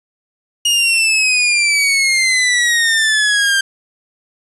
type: exponential sweep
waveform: sawtooth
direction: down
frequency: 2874 to 1578 Hz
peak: -8 dBFS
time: 0.65-3.61 s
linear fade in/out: 5 ms
effects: resampled to 24000 Hz + 7-bit